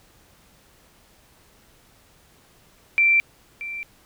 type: tone with echo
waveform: sine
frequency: 2349 Hz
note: D7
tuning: in tune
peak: -14 dBFS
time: 2.98-3.2 s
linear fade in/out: 0 ms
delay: 630 ms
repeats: 1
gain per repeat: -15 dB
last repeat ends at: 3.83 s
effects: pink hiss -56 dBFS RMS until 4.05 s